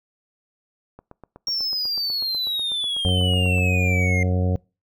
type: click train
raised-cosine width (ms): 1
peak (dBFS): -27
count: 22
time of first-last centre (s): 0.99-3.583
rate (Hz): 8.1
type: exponential sweep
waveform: triangle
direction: down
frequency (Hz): 5588 to 2100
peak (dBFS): -21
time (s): 1.47-4.23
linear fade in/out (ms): 2
type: harmonic tone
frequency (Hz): 91.1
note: F#2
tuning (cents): -26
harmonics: 1 / 2 / 3 / 4 / 5 / 6 / 7 / 8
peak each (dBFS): -19 / -25 / -32 / -39 / -31 / -31 / -43 / -37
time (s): 3.05-4.56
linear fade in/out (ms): 0
effects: noise-tail reverb RT60 0.3 s tail -25 dB re dry